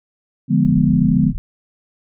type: chord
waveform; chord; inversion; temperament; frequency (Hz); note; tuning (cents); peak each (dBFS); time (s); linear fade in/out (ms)
sine; D diminished seventh; none; equal; 146.83 / 174.61 / 207.7 / 246.9; D3 / F3 / Ab3 / Cb4; 0 / 0 / 0 / 0; -17; 0.48-1.33; 50
type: low-pass noise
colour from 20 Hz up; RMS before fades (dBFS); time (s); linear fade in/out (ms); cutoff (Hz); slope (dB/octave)
pink; -27; 0.65-1.38; 0; 160; 96
effects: none